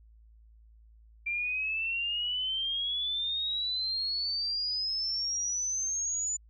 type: exponential sweep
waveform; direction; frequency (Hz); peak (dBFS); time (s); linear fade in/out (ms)
sine; up; 2362 to 7040; -29; 1.26-6.37; 10
effects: added 55 Hz sine -54 dBFS peak until 6.49 s